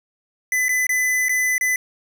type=tone with dropouts; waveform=square; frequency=2008 Hz; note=B6; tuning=28 cents sharp; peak=-18 dBFS; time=0.52-1.76 s; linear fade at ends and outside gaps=2 ms; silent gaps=0.684-0.691 / 0.868-0.892 / 1.285-1.293 / 1.581-1.61 s; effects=none